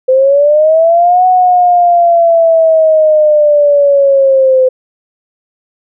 sine linear two-way sweep, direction up then down, 512 to 740 to 512 Hz, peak -4 dBFS, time 0.08-4.69 s, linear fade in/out 10 ms, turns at 1.26 s, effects none

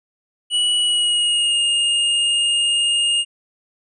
square tone with pitch glide, 2935 to 2837 Hz, F#7 to F7, -15 to +27 cents, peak -16 dBFS, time 0.5-3.25 s, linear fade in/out 50 ms, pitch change -58 cents, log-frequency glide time 0.77-1.6 s, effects resampled to 24000 Hz

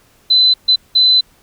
sine tone bursts at uneven times, 4027 Hz, B7, 33 cents sharp, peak -7 dBFS, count 3, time 0.3-0.54 / 0.68-0.76 / 0.95-1.21 s, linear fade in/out 10 ms, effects pink hiss -52 dBFS RMS until 1.42 s

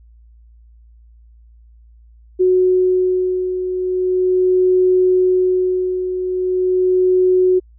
sine beating tone pair, 368 / 368.4 Hz, F#4 / F#4, -9 / -7 cents, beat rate 0.4 Hz, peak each -13 / -20 dBFS, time 2.39-7.6 s, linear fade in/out 20 ms, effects added 57 Hz sine -43 dBFS peak until 7.78 s

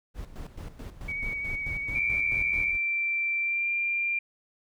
brown noise with tremolo, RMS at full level -37 dBFS, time 0.14-2.78 s, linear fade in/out 50 ms, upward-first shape square, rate 4.6 Hz, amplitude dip 70%
sine tone with vibrato, 2251 Hz, C#7, 26 cents sharp, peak -30 dBFS, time 1.08-2.72 s, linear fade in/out 10 ms, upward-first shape triangle, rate 12 Hz, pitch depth 26 cents each way
sine tone with pitch glide, 2349 to 2383 Hz, D7 to D7, 0 to +25 cents, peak -25 dBFS, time 1.95-4.19 s, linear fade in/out 5 ms, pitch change +25 cents, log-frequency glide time 3.41-3.69 s
effects none

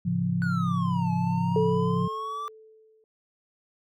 sine chord, A augmented, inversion none, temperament equal, 110 / 138.59 / 174.61 Hz, A2 / C#3 / E#3, 0 / 0 / 0 cents, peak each -31 / -30 / -25 dBFS, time 0.05-2.08 s, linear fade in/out 10 ms
triangle exponential two-way sweep, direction down then up, 1492 to 854 to 1177 Hz, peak -29 dBFS, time 0.42-2.48 s, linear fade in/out 0 ms, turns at 1.12 s
sine tone with exponential decay, 438.1 Hz, A4, 7 cents flat, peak -20 dBFS, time 1.56-3.04 s, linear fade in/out 1 ms, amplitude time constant 320 ms
effects none

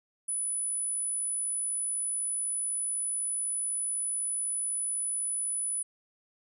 sine tone, 9956 Hz, D#9, in tune, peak -29 dBFS, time 0.28-5.83 s, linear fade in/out 10 ms, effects none

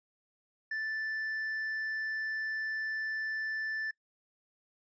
triangle tone, 1760 Hz, A6, in tune, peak -31 dBFS, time 0.71-3.91 s, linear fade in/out 5 ms, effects noise-tail reverb RT60 0.1 s tail -24 dB re dry + resampled to 16000 Hz

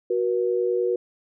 sine tone pair together, 370 / 479.7 Hz, F#4 / A#4, 0 / +50 cents, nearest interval major third, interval 450 cents, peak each -23 dBFS, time 0.1-0.96 s, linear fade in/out 5 ms, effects none

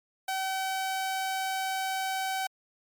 sawtooth tone, 764 Hz, G5, 45 cents flat, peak -25 dBFS, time 0.28-2.47 s, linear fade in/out 5 ms, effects MP3 96 kbps

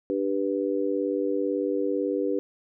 sine chord, G major, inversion second, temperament just, 294 / 392 / 490 Hz, D4 / G4 / B4, +2 / 0 / -14 cents, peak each -28 dBFS, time 0.1-2.39 s, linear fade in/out 0 ms, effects none

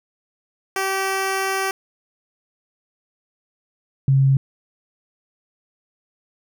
10% pulse / sine tone pair in turn, 385.8 / 135.5 Hz, G4 / C#3, -28 / -39 cents, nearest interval octave + tritone, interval 1811 cents, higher first, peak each -12 dBFS, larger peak neither, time 0.76-1.71 / 4.08-4.37 s, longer first, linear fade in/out 2 ms, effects none

